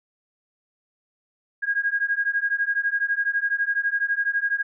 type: beating tone pair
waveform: sine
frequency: 1628 / 1640 Hz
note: G#6 / G#6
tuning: -35 / -22 cents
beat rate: 12 Hz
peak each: -24 / -24 dBFS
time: 1.62-4.63 s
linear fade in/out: 20 ms
effects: none